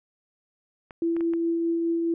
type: clicks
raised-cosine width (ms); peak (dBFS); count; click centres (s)
0.5; -26; 4; 0.908 / 1.166 / 1.208 / 1.336
type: tone with tremolo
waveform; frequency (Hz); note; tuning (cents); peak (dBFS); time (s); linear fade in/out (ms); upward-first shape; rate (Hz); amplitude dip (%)
sine; 334.5; E4; +25; -21; 1.02-2.14; 2; triangle; 4.8; 25
effects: none